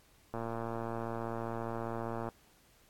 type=click train; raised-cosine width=1 ms; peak=-24 dBFS; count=225; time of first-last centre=0.34-2.288 s; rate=115 Hz; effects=pink hiss -65 dBFS RMS until 2.89 s + AAC 64 kbps